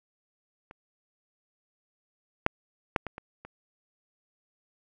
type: clicks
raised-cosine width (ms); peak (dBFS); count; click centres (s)
0.5; -30 / -6 / -8 / -20 / -24 / -28; 6; 0.711 / 2.464 / 2.962 / 3.067 / 3.181 / 3.45
effects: none